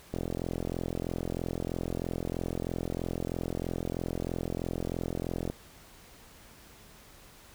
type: click train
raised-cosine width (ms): 2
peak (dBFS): -19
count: 232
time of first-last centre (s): 0.14-5.5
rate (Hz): 43.1
effects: pink hiss -54 dBFS RMS until 7.54 s

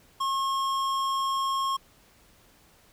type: tone with tanh clipping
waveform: sine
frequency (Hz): 1080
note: C#6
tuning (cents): -45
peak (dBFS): -27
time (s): 0.2-1.77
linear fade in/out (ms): 10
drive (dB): 16
effects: pink hiss -59 dBFS RMS until 2.92 s

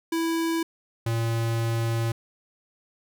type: tone pair in turn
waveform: square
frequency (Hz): 329.6 / 114.83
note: E4 / A#2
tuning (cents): 0 / -26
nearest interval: octave + tritone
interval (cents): 1826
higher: first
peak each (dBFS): -24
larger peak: neither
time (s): 0.12-0.63 / 1.06-2.12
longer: second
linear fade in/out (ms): 5
effects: none

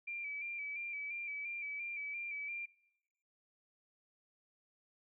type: tone with vibrato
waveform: sine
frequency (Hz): 2337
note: D7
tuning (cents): -9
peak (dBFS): -39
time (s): 0.07-2.66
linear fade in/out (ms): 10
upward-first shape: square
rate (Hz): 2.9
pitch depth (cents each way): 33
effects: noise-tail reverb RT60 1.0 s tail -25 dB re dry

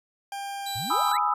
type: tone with pitch glide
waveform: 40% pulse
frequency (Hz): 797 to 790.1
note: G5 to G5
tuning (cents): +28 to +13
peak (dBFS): -31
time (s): 0.32-1.12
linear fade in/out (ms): 2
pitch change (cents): -15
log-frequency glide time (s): 0.6-0.78
type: tone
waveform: sawtooth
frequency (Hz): 3951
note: B7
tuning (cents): 0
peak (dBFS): -29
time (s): 0.66-1.17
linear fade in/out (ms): 5
type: exponential sweep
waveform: sine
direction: up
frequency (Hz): 92.5 to 2489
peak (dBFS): -34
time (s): 0.75-1.19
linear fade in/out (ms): 10
type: chord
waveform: sine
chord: E major seventh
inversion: first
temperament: equal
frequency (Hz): 830.6 / 987.8 / 1244.5 / 1318.5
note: G#5 / B5 / D#6 / E6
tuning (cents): 0 / 0 / 0 / 0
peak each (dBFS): -27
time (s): 0.9-1.34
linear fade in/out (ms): 5
effects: resampled to 32000 Hz

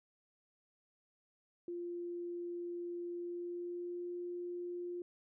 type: tone with pitch glide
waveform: sine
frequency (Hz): 347.9 to 351.9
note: F4 to F4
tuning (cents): -7 to +13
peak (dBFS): -39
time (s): 1.68-5.02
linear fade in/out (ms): 2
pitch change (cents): +20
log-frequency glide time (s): 3.1-4.12
effects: none

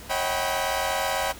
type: tone cluster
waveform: sawtooth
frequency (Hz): 547 / 635 / 752 / 790 / 984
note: C#5 / D#5 / F#5 / G5 / B5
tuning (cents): -23 / +35 / +28 / +13 / -7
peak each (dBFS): -27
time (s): 0.09-1.33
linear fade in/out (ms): 20
effects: added 60 Hz sine -46 dBFS peak until 1.39 s + pink hiss -43 dBFS RMS until 1.39 s

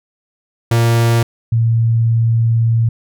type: tone pair in turn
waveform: 45% pulse / sine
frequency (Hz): 116.54 / 114.74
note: A#2 / A#2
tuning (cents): 0 / -27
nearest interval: unison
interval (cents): 27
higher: first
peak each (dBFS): -10 / -10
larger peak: neither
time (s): 0.71-1.23 / 1.52-2.89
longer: second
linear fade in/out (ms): 5
effects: none

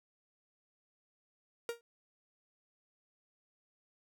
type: tone with exponential decay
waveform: 45% pulse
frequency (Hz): 468.8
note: A#4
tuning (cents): +10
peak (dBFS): -32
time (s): 1.69-1.81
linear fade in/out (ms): 1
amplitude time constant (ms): 26
effects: none

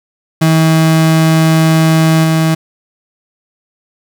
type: tone with level steps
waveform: 35% pulse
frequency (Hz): 160.5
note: E3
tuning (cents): -46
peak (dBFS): -5 / -7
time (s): 0.41-2.55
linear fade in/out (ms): 10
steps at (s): 2.23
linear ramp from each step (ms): 20
effects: none

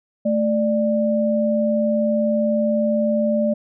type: tone pair together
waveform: sine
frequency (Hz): 220 / 592.1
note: A3 / D5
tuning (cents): 0 / +14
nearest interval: octave + perfect fourth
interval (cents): 1714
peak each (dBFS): -19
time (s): 0.25-3.54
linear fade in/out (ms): 10
effects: none

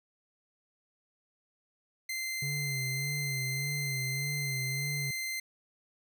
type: tone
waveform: sawtooth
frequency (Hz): 2079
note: C7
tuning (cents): -12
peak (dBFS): -30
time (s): 2.09-5.4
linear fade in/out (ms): 5
type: tone with vibrato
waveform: triangle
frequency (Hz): 138.5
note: C#3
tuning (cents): -1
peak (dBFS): -32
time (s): 2.42-5.11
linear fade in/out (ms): 5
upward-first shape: sine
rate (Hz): 1.7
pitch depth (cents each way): 80
effects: none

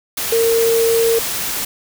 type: tone in noise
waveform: sine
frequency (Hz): 458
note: A#4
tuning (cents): -31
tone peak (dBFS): -12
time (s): 0.32-1.19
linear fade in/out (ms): 5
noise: white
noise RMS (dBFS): -22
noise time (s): 0.17-1.65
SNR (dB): +7
effects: none

